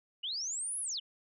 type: linear two-way sweep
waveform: sine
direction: up then down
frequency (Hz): 2794 to 10990 to 2794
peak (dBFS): -34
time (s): 0.23-1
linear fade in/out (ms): 10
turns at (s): 0.8
effects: none